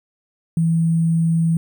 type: tone with sample-and-hold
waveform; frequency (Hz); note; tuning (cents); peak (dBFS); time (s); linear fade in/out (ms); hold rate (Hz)
sine; 164.81; E3; 0; -14; 0.57-1.57; 2; 8820
effects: none